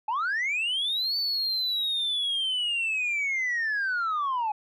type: linear two-way sweep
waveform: sine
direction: up then down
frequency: 827 to 4541 to 827 Hz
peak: -23 dBFS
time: 0.08-4.52 s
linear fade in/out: 5 ms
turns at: 1.17 s
effects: tanh soft clip ceiling -23 dBFS